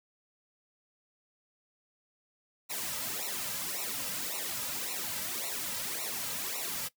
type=noise with flanger; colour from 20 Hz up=white; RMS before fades=-36 dBFS; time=2.69-6.89 s; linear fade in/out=20 ms; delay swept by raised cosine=0.61 to 2.81 ms; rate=1.8 Hz; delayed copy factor=-1; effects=noise-tail reverb RT60 0.1 s tail -19 dB re dry

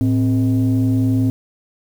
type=tone pair together; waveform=sine; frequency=110 / 261.6 Hz; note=A2 / C4; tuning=0 / 0 cents; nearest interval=octave + minor third; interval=1500 cents; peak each=-14 dBFS; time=0.01-1.3 s; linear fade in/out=0 ms; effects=tanh soft clip ceiling -10 dBFS + 7-bit

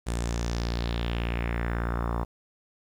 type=tone with low-pass filter sweep; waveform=sawtooth; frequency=58.27 Hz; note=A#1; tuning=in tune; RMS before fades=-29 dBFS; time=0.06-2.25 s; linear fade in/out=20 ms; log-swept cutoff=9200 to 1000 Hz; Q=3; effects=9-bit

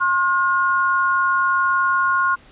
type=tone pair together; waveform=sine; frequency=1072 / 1430.9 Hz; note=C6 / F6; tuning=+42 / +42 cents; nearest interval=perfect fourth; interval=500 cents; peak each=-18 dBFS; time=0-2.36 s; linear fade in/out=20 ms; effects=pink hiss -49 dBFS RMS until 2.51 s + resampled to 8000 Hz

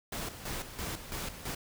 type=noise with tremolo; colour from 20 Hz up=pink; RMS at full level=-37 dBFS; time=0.12-1.55 s; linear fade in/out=5 ms; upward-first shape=square; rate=3 Hz; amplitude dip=65%; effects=none

